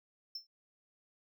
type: tone with exponential decay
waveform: triangle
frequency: 5340 Hz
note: E8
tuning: 22 cents sharp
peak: -35 dBFS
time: 0.35-0.47 s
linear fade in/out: 5 ms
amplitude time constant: 26 ms
effects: none